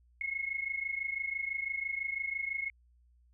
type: tone pair together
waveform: sine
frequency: 2155 / 2181 Hz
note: C#7 / C#7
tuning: -49 / -29 cents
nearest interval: unison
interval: 20 cents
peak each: -37 / -35 dBFS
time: 0.21-2.7 s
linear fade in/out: 2 ms
effects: added 60 Hz sine -62 dBFS peak until 3.33 s